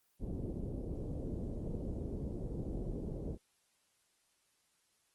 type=low-pass noise; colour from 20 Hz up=pink; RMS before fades=-40 dBFS; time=0.19-3.38 s; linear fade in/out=50 ms; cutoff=470 Hz; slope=24 dB/octave; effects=white hiss -75 dBFS RMS until 5.14 s + Opus 24 kbps